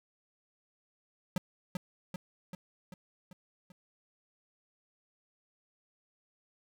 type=tone with echo; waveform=square; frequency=181.7 Hz; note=F#3; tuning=31 cents flat; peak=-29 dBFS; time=1.36-1.38 s; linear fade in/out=2 ms; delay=390 ms; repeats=6; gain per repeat=-4 dB; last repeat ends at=3.72 s; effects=none